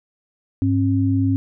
sine tone pair together, 102 / 269.8 Hz, G#2 / C#4, -31 / -47 cents, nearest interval octave + perfect fourth, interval 1684 cents, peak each -18 dBFS, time 0.62-1.36 s, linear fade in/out 0 ms, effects none

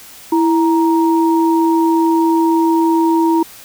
sine tone pair together, 329.6 / 936.6 Hz, E4 / A#5, 0 / +8 cents, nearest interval octave + tritone, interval 1808 cents, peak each -11 / -16 dBFS, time 0.32-3.43 s, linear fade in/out 5 ms, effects white hiss -38 dBFS RMS until 3.64 s

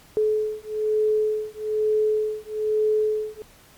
sine beating tone pair, 428.7 / 429.8 Hz, A4 / A4, -45 / -41 cents, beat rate 1.1 Hz, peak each -23 dBFS, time 0.17-3.42 s, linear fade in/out 0 ms, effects pink hiss -52 dBFS RMS until 3.77 s + MP3 96 kbps

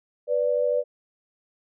sine tone pair together, 493.5 / 586.9 Hz, B4 / D5, -1 / -1 cents, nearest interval minor third, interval 300 cents, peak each -23 dBFS, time 0.27-0.84 s, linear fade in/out 50 ms, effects none

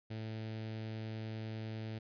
sawtooth tone with notch filter, 110 Hz, A2, in tune, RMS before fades -42 dBFS, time 0.1-1.99 s, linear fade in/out 10 ms, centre 1100 Hz, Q 1.2, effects resampled to 11025 Hz

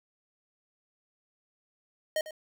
square tone with echo, 622.3 Hz, D#5, in tune, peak -27 dBFS, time 2.16-2.21 s, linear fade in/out 2 ms, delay 99 ms, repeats 1, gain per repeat -14 dB, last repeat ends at 2.309 s, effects 10-bit

